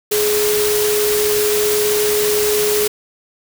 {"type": "tone in noise", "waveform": "sine", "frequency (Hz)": 420, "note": "G#4", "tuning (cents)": 19, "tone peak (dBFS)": -15, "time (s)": [0.11, 2.88], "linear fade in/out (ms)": 10, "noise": "white", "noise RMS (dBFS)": -20, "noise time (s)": [0.11, 2.88], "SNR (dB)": 2, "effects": []}